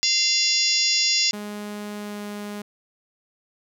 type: harmonic tone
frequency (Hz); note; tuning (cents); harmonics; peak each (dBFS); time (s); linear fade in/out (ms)
692; F5; -16; 3 / 4 / 5 / 6 / 7 / 8 / 9 / 10; -30 / -28 / -29 / -29 / -22 / -24 / -33 / -27; 0.03-1.31; 0
type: tone with pitch glide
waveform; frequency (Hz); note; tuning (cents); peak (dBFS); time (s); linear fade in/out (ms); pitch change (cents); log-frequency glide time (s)
sawtooth; 207.7 to 206.5; G#3 to G#3; 0 to -10; -27; 1.33-2.62; 5; -10; 1.97-2.22
effects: none